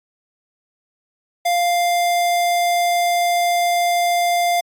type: tone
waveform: square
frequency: 698.5 Hz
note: F5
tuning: in tune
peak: -16 dBFS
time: 1.45-4.61 s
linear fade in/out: 10 ms
effects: AAC 64 kbps